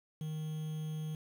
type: tone with quantisation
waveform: triangle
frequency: 155.56 Hz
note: D#3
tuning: in tune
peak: -34 dBFS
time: 0.21-1.15 s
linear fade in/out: 2 ms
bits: 9
effects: none